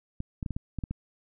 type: clicks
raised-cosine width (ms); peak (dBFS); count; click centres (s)
5; -20; 8; 0.204 / 0.428 / 0.462 / 0.507 / 0.565 / 0.787 / 0.838 / 0.91
effects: none